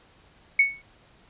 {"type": "tone with exponential decay", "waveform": "sine", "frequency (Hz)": 2217, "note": "C#7", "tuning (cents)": 0, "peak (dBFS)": -12, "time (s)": [0.59, 0.82], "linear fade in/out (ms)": 5, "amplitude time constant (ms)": 48, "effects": ["pink hiss -57 dBFS RMS until 1.29 s", "resampled to 8000 Hz"]}